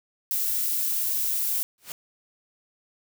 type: noise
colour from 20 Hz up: violet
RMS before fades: -26 dBFS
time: 0.31-1.63 s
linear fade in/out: 0 ms
type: noise with exponential growth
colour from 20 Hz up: white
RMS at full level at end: -32 dBFS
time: 1.78-1.92 s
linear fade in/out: 1 ms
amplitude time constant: 30 ms
effects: none